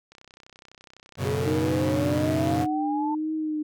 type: click train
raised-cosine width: 0.2 ms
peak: -31 dBFS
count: 57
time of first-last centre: 0.12-1.875 s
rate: 31.9 Hz
type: chord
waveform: sawtooth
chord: F# suspended fourth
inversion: none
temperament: equal with one note detuned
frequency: 92.5 / 121.7 / 138.59 Hz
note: F#2 / B2 / C#3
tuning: 0 / -25 / 0 cents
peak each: -26 dBFS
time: 1.17-2.67 s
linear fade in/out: 50 ms
type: exponential sweep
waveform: sine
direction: up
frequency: 412.9 to 898 Hz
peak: -27 dBFS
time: 1.25-3.15 s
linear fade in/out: 5 ms
type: tone with vibrato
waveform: sine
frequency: 306.1 Hz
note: D#4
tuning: 28 cents flat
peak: -25 dBFS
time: 1.46-3.63 s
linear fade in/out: 10 ms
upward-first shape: triangle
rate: 1.2 Hz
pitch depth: 51 cents each way
effects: none